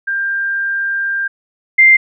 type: tone pair in turn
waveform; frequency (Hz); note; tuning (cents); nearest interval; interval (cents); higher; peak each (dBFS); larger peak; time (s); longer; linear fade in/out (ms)
sine; 1592 / 2094; G6 / C7; +26 / +1; perfect fourth; 475; second; -15 / -4; second; 0.07-1.28 / 1.78-1.97; first; 10
effects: none